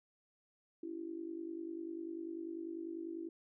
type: tone with amplitude modulation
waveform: sine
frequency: 331.9 Hz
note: E4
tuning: 12 cents sharp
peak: -37 dBFS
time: 0.83-3.29 s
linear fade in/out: 5 ms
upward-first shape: sine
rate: 50.1 Hz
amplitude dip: 80%
effects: none